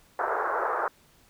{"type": "band-pass noise", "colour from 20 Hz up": "white", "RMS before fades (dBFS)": -28, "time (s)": [0.19, 0.88], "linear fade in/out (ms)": 2, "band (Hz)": [400, 1500], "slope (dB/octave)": 48, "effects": ["pink hiss -60 dBFS RMS until 1.29 s"]}